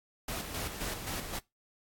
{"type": "noise with tremolo", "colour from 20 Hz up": "pink", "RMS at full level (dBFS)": -36, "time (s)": [0.28, 1.39], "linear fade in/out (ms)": 5, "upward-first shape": "square", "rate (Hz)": 3.8, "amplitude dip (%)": 50, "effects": ["noise-tail reverb RT60 0.2 s tail -22 dB re dry", "AAC 64 kbps"]}